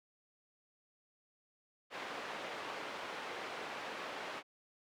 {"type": "band-pass noise", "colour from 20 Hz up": "pink", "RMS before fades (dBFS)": -44, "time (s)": [1.9, 4.43], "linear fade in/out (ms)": 50, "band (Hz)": [460, 2800], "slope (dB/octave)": 12, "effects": []}